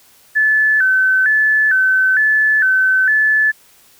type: tone with vibrato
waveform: sine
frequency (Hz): 1627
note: G#6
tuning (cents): -36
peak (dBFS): -10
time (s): 0.35-3.52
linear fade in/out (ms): 20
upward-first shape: square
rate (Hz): 1.1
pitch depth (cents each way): 110
effects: white hiss -49 dBFS RMS until 3.99 s